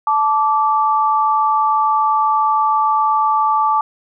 sine tone pair together, 873 / 1165.3 Hz, A5 / D6, -14 / -14 cents, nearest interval perfect fourth, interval 500 cents, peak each -15 dBFS, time 0.07-3.81 s, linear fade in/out 2 ms, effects none

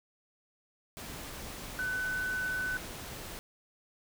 sine tone in noise, 1503 Hz, F#6, 27 cents sharp, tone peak -31 dBFS, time 1.79-2.77 s, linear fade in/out 0 ms, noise pink, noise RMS -43 dBFS, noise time 0.97-3.39 s, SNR +9 dB, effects none

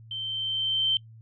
sine tone with level ramp, 3112 Hz, G7, 13 cents flat, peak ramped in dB -31 to -20 dBFS, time 0.11-0.97 s, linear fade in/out 2 ms, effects noise-tail reverb RT60 0.1 s tail -23 dB re dry + added 112 Hz sine -46 dBFS peak until 1.21 s

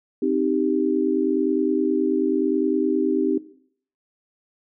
sine chord, C minor, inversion none, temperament equal, 261.6 / 311.1 / 392 Hz, C4 / Eb4 / G4, 0 / 0 / 0 cents, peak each -23 dBFS, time 0.22-3.38 s, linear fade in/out 5 ms, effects noise-tail reverb RT60 0.6 s tail -17 dB re dry

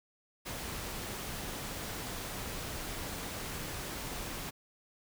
pink noise, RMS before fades -40 dBFS, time 0.45-4.51 s, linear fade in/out 20 ms, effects none

